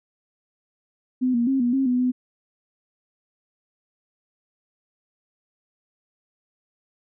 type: tone with pitch steps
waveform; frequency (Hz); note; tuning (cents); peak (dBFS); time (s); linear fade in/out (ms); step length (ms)
sine; 254.3 / 236.7 / 268.3 / 242 / 268.5 / 248.5 / 251.6; C4 / A#3 / C4 / B3 / C4 / B3 / B3; -49 / +27 / +44 / -35 / +45 / +11 / +32; -18; 1.21-2.12; 20; 130
effects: none